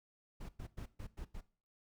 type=noise bursts at uneven times; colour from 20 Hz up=brown; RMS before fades=-45 dBFS; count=6; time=0.4-0.49 / 0.59-0.67 / 0.77-0.86 / 0.99-1.07 / 1.17-1.25 / 1.34-1.41 s; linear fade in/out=10 ms; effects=noise-tail reverb RT60 0.4 s tail -17 dB re dry